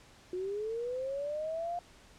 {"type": "linear sweep", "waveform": "sine", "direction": "up", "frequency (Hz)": [357.1, 708], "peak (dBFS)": -33, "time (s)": [0.33, 1.79], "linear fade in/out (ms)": 2, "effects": ["pink hiss -58 dBFS RMS until 2.18 s", "low-pass 8000 Hz 12 dB/octave"]}